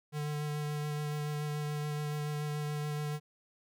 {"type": "tone with vibrato", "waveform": "square", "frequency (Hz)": 149, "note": "D3", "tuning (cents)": 25, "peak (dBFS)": -34, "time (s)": [0.12, 3.2], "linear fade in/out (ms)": 50, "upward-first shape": "sine", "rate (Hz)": 7, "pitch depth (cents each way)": 13, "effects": []}